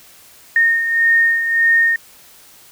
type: beating tone pair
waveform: sine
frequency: 1839 / 1840.7 Hz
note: A#6 / A#6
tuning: -24 / -22 cents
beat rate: 1.7 Hz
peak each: -12 / -20 dBFS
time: 0.56-1.96 s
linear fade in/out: 2 ms
effects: white hiss -45 dBFS RMS until 2.71 s